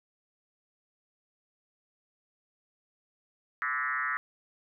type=tone with frequency modulation; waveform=sine; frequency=1568 Hz; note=G6; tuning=in tune; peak=-28 dBFS; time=3.62-4.17 s; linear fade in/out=0 ms; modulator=134 Hz; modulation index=3; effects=none